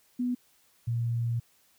sine tone pair in turn, 246.9 / 117.47 Hz, B3 / A#2, 0 / +14 cents, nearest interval octave + minor second, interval 1286 cents, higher first, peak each -26 dBFS, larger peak neither, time 0.19-0.35 / 0.87-1.4 s, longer second, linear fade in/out 10 ms, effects white hiss -65 dBFS RMS until 1.78 s

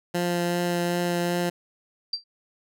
15% pulse tone with vibrato, 174.61 Hz, F3, in tune, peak -17 dBFS, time 0.14-1.5 s, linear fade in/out 10 ms, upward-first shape triangle, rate 2.6 Hz, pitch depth 11 cents each way
sine tone with exponential decay, 4699 Hz, D8, in tune, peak -21 dBFS, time 2.13-2.24 s, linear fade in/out 5 ms, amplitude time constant 22 ms
effects none

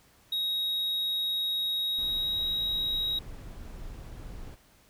triangle tone with pitch glide, 3786 to 3812 Hz, A#7 to A#7, +26 to +38 cents, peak -26 dBFS, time 0.32-3.19 s, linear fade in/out 5 ms, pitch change +12 cents, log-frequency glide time 1.79-2.46 s
brown noise, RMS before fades -42 dBFS, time 1.97-4.56 s, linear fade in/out 20 ms
effects pink hiss -61 dBFS RMS until 4.89 s

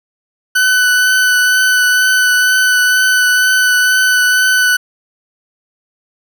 40% pulse tone with vibrato, 1500 Hz, F#6, 23 cents sharp, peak -8 dBFS, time 0.55-4.77 s, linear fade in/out 10 ms, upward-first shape triangle, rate 2.1 Hz, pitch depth 15 cents each way, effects none

